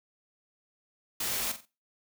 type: noise with echo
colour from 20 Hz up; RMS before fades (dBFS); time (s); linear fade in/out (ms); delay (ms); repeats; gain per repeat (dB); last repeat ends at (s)
white; -32; 1.2-1.52; 5; 45; 3; -10; 1.655
effects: noise-tail reverb RT60 0.3 s tail -20 dB re dry